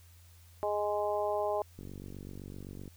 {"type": "harmonic tone", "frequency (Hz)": 207.7, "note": "G#3", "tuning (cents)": 0, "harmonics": [2, 3, 4, 5], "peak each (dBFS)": [-35, -32, -35, -40], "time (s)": [0.63, 1.62], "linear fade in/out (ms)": 0}
{"type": "click train", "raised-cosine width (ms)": 3, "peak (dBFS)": -32, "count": 53, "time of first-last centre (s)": [1.79, 2.878], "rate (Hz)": 47.8}
{"effects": ["added 86 Hz sine -55 dBFS peak until 2.96 s", "white hiss -63 dBFS RMS until 2.96 s"]}